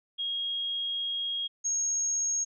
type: tone pair in turn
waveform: sine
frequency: 3272 / 6544 Hz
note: G#7 / G#8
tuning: -26 / -26 cents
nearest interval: octave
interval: 1200 cents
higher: second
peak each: -29 / -26 dBFS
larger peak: second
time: 0.18-1.48 / 1.64-2.45 s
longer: first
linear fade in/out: 20 ms
effects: none